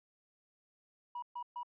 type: tone bursts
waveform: sine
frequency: 968 Hz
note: B5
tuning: 35 cents flat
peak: -37 dBFS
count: 3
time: 1.15-1.632 s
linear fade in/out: 5 ms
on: 74 ms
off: 130 ms
effects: tanh soft clip ceiling -36 dBFS